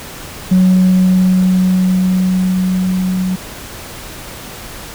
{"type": "tone with level ramp", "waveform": "sine", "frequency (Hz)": 185, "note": "F#3", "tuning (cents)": 0, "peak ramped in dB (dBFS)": [-4, -13], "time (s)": [0.51, 3.36], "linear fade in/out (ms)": 10, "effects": ["tanh soft clip ceiling -4 dBFS", "pink hiss -30 dBFS RMS until 4.94 s"]}